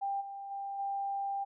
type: tone with level steps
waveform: sine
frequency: 793 Hz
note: G5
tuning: 20 cents sharp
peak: -31 / -40 / -36 / -32 dBFS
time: 0.01-1.45 s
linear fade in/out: 20 ms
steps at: 0.2 / 0.5 / 0.78 s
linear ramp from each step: 20 ms
effects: none